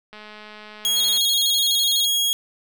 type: click train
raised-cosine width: 0.3 ms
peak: -25 dBFS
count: 223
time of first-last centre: 0.13-1.177 s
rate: 212 Hz
type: tone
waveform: sawtooth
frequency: 3298 Hz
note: G#7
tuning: 13 cents flat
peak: -15 dBFS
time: 0.85-2.33 s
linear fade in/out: 0 ms
type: tone with vibrato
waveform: sine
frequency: 3966 Hz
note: B7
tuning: 7 cents sharp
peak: -23 dBFS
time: 0.96-2.06 s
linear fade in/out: 10 ms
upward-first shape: square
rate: 12 Hz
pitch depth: 120 cents each way
effects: none